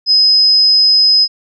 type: tone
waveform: sine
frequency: 5060 Hz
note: D#8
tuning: 28 cents sharp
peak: -6 dBFS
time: 0.06-1.28 s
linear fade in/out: 50 ms
effects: none